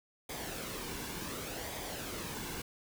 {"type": "noise with flanger", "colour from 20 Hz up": "pink", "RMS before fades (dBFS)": -41, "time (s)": [0.29, 2.62], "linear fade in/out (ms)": 5, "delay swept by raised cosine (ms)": [0.71, 1.62], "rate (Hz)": 0.68, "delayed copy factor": -0.5, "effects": []}